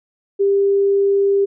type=tone; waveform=sine; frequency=397.3 Hz; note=G4; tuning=23 cents sharp; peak=-12 dBFS; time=0.39-1.46 s; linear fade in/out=20 ms; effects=none